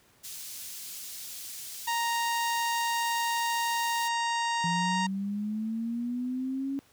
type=high-pass noise; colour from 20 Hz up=pink; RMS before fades=-41 dBFS; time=0.23-4.09 s; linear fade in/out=20 ms; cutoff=5000 Hz; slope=12 dB/octave
type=harmonic tone; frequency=932.3 Hz; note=A#5; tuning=in tune; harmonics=1 / 2 / 3 / 4 / 5 / 6 / 7 / 8 / 9; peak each=-28 / -34 / -38 / -40 / -42 / -44 / -45 / -46 / -47 dBFS; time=1.87-5.07 s; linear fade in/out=10 ms
type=linear sweep; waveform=sine; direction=up; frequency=169.2 to 277.2 Hz; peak=-29 dBFS; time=4.64-6.79 s; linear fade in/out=0 ms
effects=pink hiss -62 dBFS RMS until 6.92 s + high-pass 80 Hz 12 dB/octave